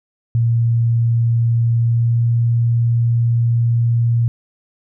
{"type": "tone with pitch glide", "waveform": "sine", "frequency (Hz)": [116.54, 117.42], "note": ["A#2", "A#2"], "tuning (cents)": [0, 13], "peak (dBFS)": -12, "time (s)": [0.35, 4.28], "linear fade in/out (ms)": 0, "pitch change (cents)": 13, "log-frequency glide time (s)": [1.79, 2.2], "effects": []}